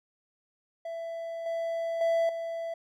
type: tone with level steps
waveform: triangle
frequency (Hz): 665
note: E5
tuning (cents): +15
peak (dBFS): -32 / -27 / -21 / -30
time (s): 0.85-2.74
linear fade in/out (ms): 5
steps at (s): 1.46 / 2.01 / 2.29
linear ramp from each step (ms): 2
effects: none